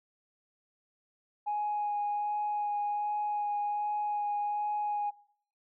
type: tone with vibrato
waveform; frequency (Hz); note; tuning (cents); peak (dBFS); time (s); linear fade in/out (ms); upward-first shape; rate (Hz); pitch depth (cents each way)
sine; 830.6; G#5; 0; -28; 1.46-5.11; 20; sine; 1.3; 11
effects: noise-tail reverb RT60 0.6 s tail -20 dB re dry + tanh soft clip ceiling -25 dBFS